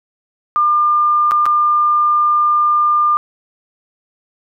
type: tone with dropouts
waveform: sine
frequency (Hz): 1200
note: D6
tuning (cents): +37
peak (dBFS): -10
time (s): 0.56-3.17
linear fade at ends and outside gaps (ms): 0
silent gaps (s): 1.311-1.318 / 1.456-1.463
effects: none